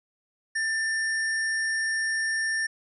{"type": "tone with sample-and-hold", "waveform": "sine", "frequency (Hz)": 1781, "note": "A6", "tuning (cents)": 21, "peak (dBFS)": -24, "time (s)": [0.55, 2.67], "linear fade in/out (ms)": 10, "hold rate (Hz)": 7350, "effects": ["resampled to 24000 Hz"]}